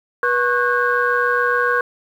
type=tone cluster; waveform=sine; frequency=485.8 / 1096 / 1482 / 1609 Hz; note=B4 / C#6 / F#6 / G6; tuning=-29 / -20 / +2 / +45 cents; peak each=-20 dBFS; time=0.23-1.81 s; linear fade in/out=2 ms; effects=tanh soft clip ceiling -5 dBFS + 8-bit